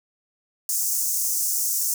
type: high-pass noise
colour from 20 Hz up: pink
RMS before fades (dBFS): -24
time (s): 0.69-1.94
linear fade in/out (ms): 2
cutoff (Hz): 5800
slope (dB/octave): 48
effects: none